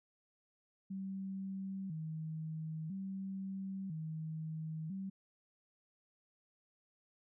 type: tone with vibrato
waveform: sine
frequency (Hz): 174.6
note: F3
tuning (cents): 0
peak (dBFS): -39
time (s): 0.9-5.1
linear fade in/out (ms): 10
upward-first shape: square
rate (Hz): 0.5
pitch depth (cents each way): 170
effects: none